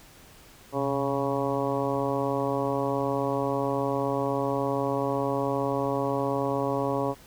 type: harmonic tone with a mistuned harmonic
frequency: 138.8 Hz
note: C#3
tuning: 3 cents sharp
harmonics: 1 / 2 / 3 / 4 / 5 / 6 / 7 / 8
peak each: -34 / -31 / -31 / -30 / -35 / -37 / -34 / -36 dBFS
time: 0.72-7.15 s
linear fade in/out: 50 ms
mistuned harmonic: 1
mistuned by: -120 cents
effects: pink hiss -52 dBFS RMS until 7.26 s